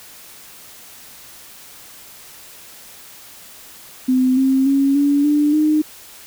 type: tone with pitch steps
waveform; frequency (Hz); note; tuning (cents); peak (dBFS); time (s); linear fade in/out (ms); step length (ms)
sine; 256.5 / 265.7 / 275.2 / 285.1 / 295.3 / 305.9; C4 / C4 / C#4 / C#4 / D4 / D#4; -34 / +27 / -12 / +49 / +10 / -29; -12; 4.08-5.82; 10; 290
effects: white hiss -41 dBFS RMS until 6.26 s